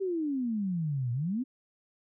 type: exponential two-way sweep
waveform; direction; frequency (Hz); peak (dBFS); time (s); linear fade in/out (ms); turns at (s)
sine; down then up; 397.3 to 116.54 to 271.4; -28; 0-1.44; 20; 1.12
effects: none